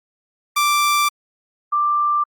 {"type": "tone pair in turn", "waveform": ["sawtooth", "sine"], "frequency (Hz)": [1174.7, 1181.2], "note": ["D6", "D6"], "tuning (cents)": [0, 10], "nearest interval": "unison", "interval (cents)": 10, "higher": "second", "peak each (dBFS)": [-11, -15], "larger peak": "first", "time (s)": [[0.56, 1.09], [1.72, 2.24]], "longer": "first", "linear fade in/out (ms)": 10, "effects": ["Opus 48 kbps"]}